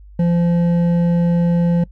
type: tone with hard clipping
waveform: sine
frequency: 171.9 Hz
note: F3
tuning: 27 cents flat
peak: -14 dBFS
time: 0.19-1.84 s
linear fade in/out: 5 ms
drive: 7 dB
effects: noise-tail reverb RT60 0.1 s tail -23 dB re dry + added 50 Hz sine -38 dBFS peak until 1.91 s